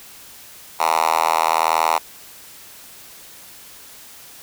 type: tone with high-pass filter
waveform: 5% pulse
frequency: 80.9 Hz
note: E2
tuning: 32 cents flat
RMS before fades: -18 dBFS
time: 0.79-1.99 s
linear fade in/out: 20 ms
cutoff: 900 Hz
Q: 3
effects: white hiss -42 dBFS RMS until 4.42 s